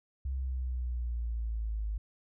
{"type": "exponential sweep", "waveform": "sine", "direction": "down", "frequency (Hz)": [67, 51.91], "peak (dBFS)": -31, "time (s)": [0.25, 1.98], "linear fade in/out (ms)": 5, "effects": []}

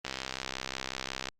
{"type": "click train", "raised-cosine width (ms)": 0.2, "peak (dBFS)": -16, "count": 82, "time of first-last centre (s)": [0.05, 1.287], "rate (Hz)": 65.5, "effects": ["Opus 32 kbps"]}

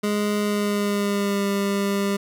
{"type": "tone with pitch glide", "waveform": "25% pulse", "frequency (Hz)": [207.7, 199.7], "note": ["G#3", "G3"], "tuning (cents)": [0, 32], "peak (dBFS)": -17, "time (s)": [0.03, 2.17], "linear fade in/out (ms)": 10, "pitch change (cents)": -68, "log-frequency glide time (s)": [0.4, 1.45], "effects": []}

